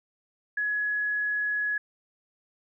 sine tone, 1685 Hz, G#6, 25 cents sharp, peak -25 dBFS, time 0.57-1.78 s, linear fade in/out 5 ms, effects none

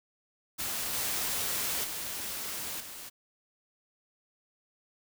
white noise with level steps, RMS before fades -34 / -32 / -37 / -44 dBFS, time 0.58-3.1 s, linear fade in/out 20 ms, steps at 0.93 / 1.84 / 2.8 s, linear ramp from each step 5 ms, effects none

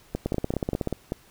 two click trains, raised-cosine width 2 ms, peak -12 / -13 dBFS, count 11 / 6, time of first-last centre 0.26-0.873 / 0.15-1.121 s, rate 16.3 / 5.15 Hz, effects pink hiss -56 dBFS RMS until 1.3 s

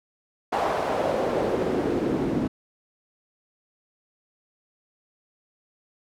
pink noise with band-pass filter sweep, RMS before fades -25 dBFS, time 0.52-2.48 s, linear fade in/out 10 ms, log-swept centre 770 to 260 Hz, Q 2.2, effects none

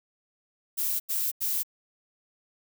violet noise bursts, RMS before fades -28 dBFS, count 3, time 0.77-1.634 s, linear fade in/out 20 ms, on 230 ms, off 87 ms, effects none

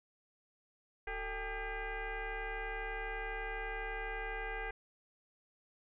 sine tone with frequency modulation, 784 Hz, G5, in tune, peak -37 dBFS, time 1.07-4.71 s, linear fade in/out 5 ms, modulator 410 Hz, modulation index 3.5, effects none

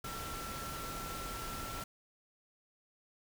sine tone in noise, 1347 Hz, E6, 37 cents sharp, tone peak -44 dBFS, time 0.04-1.84 s, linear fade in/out 5 ms, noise pink, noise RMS -43 dBFS, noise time 0.04-1.84 s, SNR -4 dB, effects none

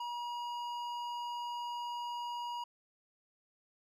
sine tone with hard clipping, 958 Hz, A#5, 47 cents sharp, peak -39 dBFS, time 0-2.64 s, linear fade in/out 5 ms, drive 10 dB, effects none

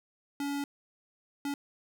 square tone bursts at uneven times, 283.4 Hz, C#4, 38 cents sharp, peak -32 dBFS, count 2, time 0.4-0.64 / 1.45-1.54 s, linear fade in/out 2 ms, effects none

